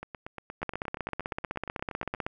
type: two click trains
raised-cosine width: 0.5 ms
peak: -23 / -16 dBFS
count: 19 / 27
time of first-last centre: 0.03-2.148 / 0.63-2.265 s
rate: 8.5 / 15.9 Hz
effects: none